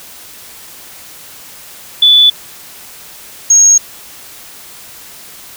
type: tone pair in turn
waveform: sine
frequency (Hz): 3469 / 6549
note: A7 / G#8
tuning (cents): -25 / -25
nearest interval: major seventh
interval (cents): 1100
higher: second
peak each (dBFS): -3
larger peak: neither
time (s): 2.02-2.3 / 3.5-3.78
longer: neither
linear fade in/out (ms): 5
effects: white hiss -34 dBFS RMS until 5.56 s